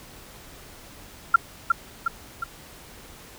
sine tone with echo, 1370 Hz, F6, 34 cents flat, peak -9 dBFS, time 1.34-1.36 s, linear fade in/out 5 ms, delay 360 ms, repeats 3, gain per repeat -5 dB, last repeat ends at 2.44 s, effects pink hiss -46 dBFS RMS until 3.38 s

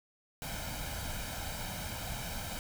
pink noise with comb filter, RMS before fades -39 dBFS, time 0.42-2.59 s, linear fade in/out 0 ms, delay 1.3 ms, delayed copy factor +0.7, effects none

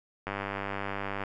click train, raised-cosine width 0.5 ms, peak -18 dBFS, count 97, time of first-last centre 0.27-1.237 s, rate 99.3 Hz, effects none

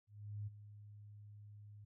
sine tone with ADSR envelope, 103.83 Hz, G#2, in tune, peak -40 dBFS, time 0.07-1.85 s, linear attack 400 ms, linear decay 20 ms, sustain -13 dB, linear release 10 ms, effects none

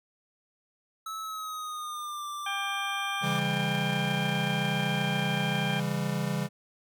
square tone with pitch glide, 1300 to 1178.4 Hz, E6 to D6, -24 to +6 cents, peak -35 dBFS, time 1.06-3.39 s, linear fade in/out 5 ms, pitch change -170 cents, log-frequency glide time 1.21-2.26 s
harmonic tone, 795 Hz, G5, 24 cents sharp, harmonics 1 / 2 / 3 / 4, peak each -36 / -36 / -36 / -36 dBFS, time 2.46-5.8 s, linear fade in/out 5 ms
square chord, C# diminished, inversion none, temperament just, 138.59 / 166.31 / 199.57 Hz, C#3 / E3 / G3, 0 / +16 / +31 cents, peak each -33 dBFS, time 3.21-6.49 s, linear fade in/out 50 ms
effects none

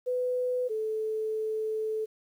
sine tone pair in turn, 500 / 436 Hz, B4 / A4, +21 / -16 cents, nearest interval major second, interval 237 cents, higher first, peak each -26 / -28 dBFS, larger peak first, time 0.06-0.69 / 0.69-2.06 s, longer second, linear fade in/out 20 ms, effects 10-bit

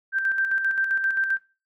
sine tone with tremolo, 1568 Hz, G6, in tune, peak -19 dBFS, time 0.12-1.39 s, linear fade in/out 50 ms, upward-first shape square, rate 7.6 Hz, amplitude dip 45%, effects noise-tail reverb RT60 0.3 s tail -18 dB re dry

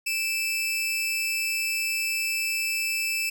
sawtooth tone pair together, 2358 / 2635 Hz, D7 / E7, +6 / -1 cents, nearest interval major second, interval 193 cents, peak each -33 / -22 dBFS, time 0.06-3.3 s, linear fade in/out 10 ms, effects none

